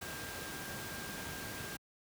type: tone in noise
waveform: sine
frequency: 1597 Hz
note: G6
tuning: 32 cents sharp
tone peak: -48 dBFS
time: 0.01-1.77 s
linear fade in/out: 10 ms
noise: pink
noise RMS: -43 dBFS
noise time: 0.01-1.77 s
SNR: -8 dB
effects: high-pass 80 Hz 12 dB/octave